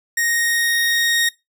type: tone pair together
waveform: sawtooth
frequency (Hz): 1864.7 / 3729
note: A#6 / A#7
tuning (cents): 0 / 0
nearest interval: octave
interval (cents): 1200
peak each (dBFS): -13 / -22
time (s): 0.17-1.29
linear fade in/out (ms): 5
effects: noise-tail reverb RT60 0.2 s tail -22 dB re dry